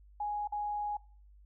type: tone with dropouts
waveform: sine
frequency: 830.6 Hz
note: G#5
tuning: in tune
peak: -32 dBFS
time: 0.2-0.97 s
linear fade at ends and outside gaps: 5 ms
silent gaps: 0.475-0.522 s
effects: noise-tail reverb RT60 0.4 s tail -21 dB re dry + added 50 Hz sine -55 dBFS peak until 1.45 s